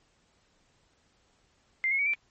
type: tone with pitch steps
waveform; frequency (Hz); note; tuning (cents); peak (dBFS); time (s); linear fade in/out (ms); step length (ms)
sine; 2093 / 2173 / 2256 / 2343; C7 / C#7 / C#7 / D7; 0 / -35 / +30 / -5; -24; 1.84-2.136; 0; 74
effects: pink hiss -68 dBFS RMS until 2.3 s + MP3 32 kbps